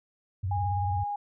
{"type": "tone with vibrato", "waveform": "sine", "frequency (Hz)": 94.7, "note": "F#2", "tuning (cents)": 41, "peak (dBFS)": -27, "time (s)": [0.43, 1.04], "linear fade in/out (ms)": 10, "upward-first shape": "sine", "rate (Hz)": 18, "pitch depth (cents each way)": 150}
{"type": "tone", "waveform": "sine", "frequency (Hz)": 820, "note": "G#5", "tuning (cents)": -22, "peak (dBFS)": -29, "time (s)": [0.51, 1.16], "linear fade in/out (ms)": 5}
{"effects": []}